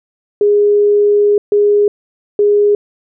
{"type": "tone bursts at uneven times", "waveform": "sine", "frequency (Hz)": 412.2, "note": "G#4", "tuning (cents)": -13, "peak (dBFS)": -7, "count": 3, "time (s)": [[0.41, 1.38], [1.52, 1.88], [2.39, 2.75]], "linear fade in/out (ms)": 2, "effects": []}